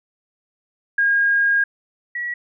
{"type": "tone pair in turn", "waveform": "sine", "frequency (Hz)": [1626, 1927.3], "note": ["G#6", "B6"], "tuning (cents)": [-37, -43], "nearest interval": "minor third", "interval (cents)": 294, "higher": "second", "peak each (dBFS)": [-14, -23], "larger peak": "first", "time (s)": [[0.98, 1.64], [2.15, 2.34]], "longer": "first", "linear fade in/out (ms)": 5, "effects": []}